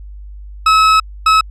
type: tone bursts at uneven times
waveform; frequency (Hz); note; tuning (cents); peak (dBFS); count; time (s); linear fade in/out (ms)
40% pulse; 1290; E6; -38; -6; 2; 0.66-1 / 1.26-1.41; 5
effects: added 50 Hz sine -29 dBFS peak until 1.5 s + low-pass 6000 Hz 12 dB/octave